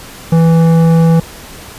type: tone with tanh clipping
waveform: sine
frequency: 164.81 Hz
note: E3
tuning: in tune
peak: -7 dBFS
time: 0.32-1.2 s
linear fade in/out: 5 ms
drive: 13 dB
effects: pink hiss -32 dBFS RMS until 1.78 s + resampled to 32000 Hz